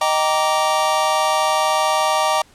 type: chord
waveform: square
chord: Eb major seventh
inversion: none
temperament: just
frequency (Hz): 622.3 / 777.8 / 933.4 / 1166.7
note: Eb5 / G5 / Bb5 / D6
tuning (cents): 0 / -14 / +2 / -12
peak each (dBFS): -22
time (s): 0.01-2.42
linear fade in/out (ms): 5
effects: pink hiss -51 dBFS RMS until 2.54 s + low-pass 10000 Hz 12 dB/octave